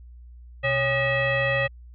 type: tone with frequency modulation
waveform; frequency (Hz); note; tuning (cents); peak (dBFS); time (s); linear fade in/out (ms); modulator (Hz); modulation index
sine; 1233; D#6; -16; -20; 0.63-1.68; 20; 680; 2
effects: added 60 Hz sine -42 dBFS peak until 1.94 s